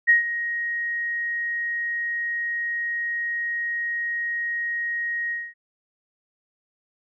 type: tone with ADSR envelope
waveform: sine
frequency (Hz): 1880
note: A#6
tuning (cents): +14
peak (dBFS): -11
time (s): 0.07-5.54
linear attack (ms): 26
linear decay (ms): 130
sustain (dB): -13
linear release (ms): 230
effects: none